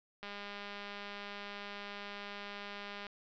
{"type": "click train", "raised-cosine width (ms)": 0.3, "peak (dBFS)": -29, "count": 577, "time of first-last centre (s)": [0.23, 3.067], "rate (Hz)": 203, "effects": ["resampled to 16000 Hz"]}